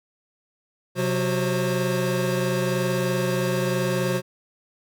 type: tone cluster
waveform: square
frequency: 129.3 / 184.7 / 367 / 531 Hz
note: C3 / F#3 / F#4 / C5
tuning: -20 / -3 / -14 / +25 cents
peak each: -28 dBFS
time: 0.95-4.22 s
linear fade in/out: 50 ms
effects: none